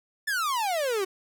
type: exponential sweep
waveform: 45% pulse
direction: down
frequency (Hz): 1786 to 367.5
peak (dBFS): -25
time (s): 0.27-1.05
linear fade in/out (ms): 10
effects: none